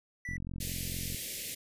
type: tone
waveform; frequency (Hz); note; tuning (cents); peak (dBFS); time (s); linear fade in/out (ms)
triangle; 1967; B6; -7; -36; 0.25-0.37; 2
type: click train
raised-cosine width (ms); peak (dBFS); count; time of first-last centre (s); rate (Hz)
5; -28; 39; 0.29-1.146; 44.4
type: band-stop noise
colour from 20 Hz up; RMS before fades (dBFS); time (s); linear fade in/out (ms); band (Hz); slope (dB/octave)
white; -38; 0.6-1.55; 10; 580 to 1900; 48
effects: resampled to 32000 Hz